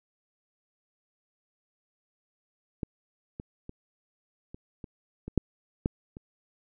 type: clicks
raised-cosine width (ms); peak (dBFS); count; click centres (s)
3; -18 / -24 / -27 / -29 / -27 / -24 / -9 / -12 / -29; 9; 2.832 / 3.399 / 3.694 / 4.545 / 4.842 / 5.28 / 5.377 / 5.859 / 6.169
effects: none